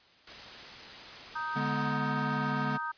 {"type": "noise", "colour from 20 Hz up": "white", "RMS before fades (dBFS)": -45, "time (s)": [0.27, 1.92], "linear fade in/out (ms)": 5}
{"type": "harmonic tone", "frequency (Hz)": 312, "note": "D#4", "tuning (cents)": 5, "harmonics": [3, 4, 5], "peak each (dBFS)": [-37, -36, -37], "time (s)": [1.35, 2.92], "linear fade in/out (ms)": 10}
{"type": "chord", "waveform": "square", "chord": "G# diminished", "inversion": "second", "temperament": "equal with one note detuned", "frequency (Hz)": [145.65, 207.7, 246.9], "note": ["D3", "G#3", "B3"], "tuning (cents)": [-14, 0, 0], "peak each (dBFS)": [-35, -37, -36], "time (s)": [1.55, 2.78], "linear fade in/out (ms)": 20}
{"effects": ["white hiss -60 dBFS RMS until 2.97 s", "resampled to 11025 Hz"]}